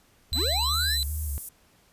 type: tone with vibrato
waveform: sine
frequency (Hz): 73.42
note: D2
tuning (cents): 0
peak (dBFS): -28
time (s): 0.32-1.38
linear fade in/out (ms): 0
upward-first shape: square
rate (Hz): 2.6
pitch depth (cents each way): 71
type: tone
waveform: 40% pulse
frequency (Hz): 4013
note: B7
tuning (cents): +27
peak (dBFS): -24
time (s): 0.33-1.03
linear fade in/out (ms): 0
type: linear sweep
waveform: square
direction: up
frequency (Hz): 170 to 1907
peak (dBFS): -30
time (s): 0.34-0.98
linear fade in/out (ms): 50
type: high-pass noise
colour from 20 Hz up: pink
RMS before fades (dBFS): -37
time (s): 0.73-1.49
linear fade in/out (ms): 5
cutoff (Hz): 9300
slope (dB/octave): 24
effects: pink hiss -61 dBFS RMS until 1.92 s + resampled to 32000 Hz